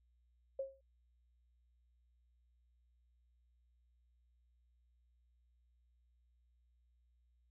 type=tone with exponential decay; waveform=sine; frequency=540 Hz; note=C#5; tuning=45 cents flat; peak=-34 dBFS; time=0.59-0.81 s; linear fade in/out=5 ms; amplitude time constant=47 ms; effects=added 60 Hz sine -70 dBFS peak until 7.5 s